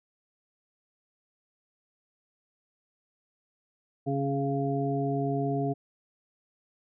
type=harmonic tone with a mistuned harmonic; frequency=138.59 Hz; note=C#3; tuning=in tune; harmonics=1 / 2 / 3 / 5; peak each=-30 / -31 / -32 / -33 dBFS; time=4.06-5.74 s; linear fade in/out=20 ms; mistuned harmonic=1; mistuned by=+20 cents; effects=none